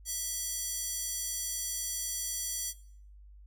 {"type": "tone with high-pass filter", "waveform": "square", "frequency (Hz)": 656, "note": "E5", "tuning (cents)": -9, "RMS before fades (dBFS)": -35, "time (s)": [0.05, 2.74], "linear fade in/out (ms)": 50, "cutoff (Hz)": 6800, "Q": 1.8, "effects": ["noise-tail reverb RT60 0.6 s tail -19 dB re dry", "added 50 Hz sine -50 dBFS peak until 3.46 s"]}